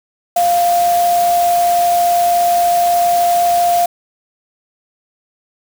sine tone in noise, 698.5 Hz, F5, in tune, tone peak -10 dBFS, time 0.36-3.86 s, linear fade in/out 5 ms, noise white, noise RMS -25 dBFS, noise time 0.36-3.86 s, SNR +12 dB, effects none

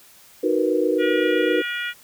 sine chord, B major seventh, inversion first, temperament equal, 311.1 / 370 / 466.2 / 493.9 Hz, D#4 / F#4 / A#4 / B4, 0 / 0 / 0 / 0 cents, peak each -23 dBFS, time 0.43-1.62 s, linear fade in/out 10 ms
harmonic tone, 480 Hz, B4, 49 cents flat, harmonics 3 / 4 / 5 / 6 / 7, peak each -28 / -30 / -32 / -34 / -35 dBFS, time 0.98-1.94 s, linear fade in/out 50 ms
effects white hiss -50 dBFS RMS until 2.03 s

